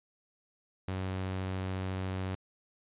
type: tone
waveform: sawtooth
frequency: 94 Hz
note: F#2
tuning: 28 cents sharp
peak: -29 dBFS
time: 0.88-2.35 s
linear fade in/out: 0 ms
effects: resampled to 8000 Hz